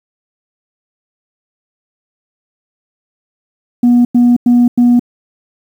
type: tone bursts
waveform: sine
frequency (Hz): 242.2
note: B3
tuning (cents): -34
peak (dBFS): -3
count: 4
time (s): 3.83-4.995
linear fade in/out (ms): 5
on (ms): 220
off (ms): 95
effects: tanh soft clip ceiling -3 dBFS + 7-bit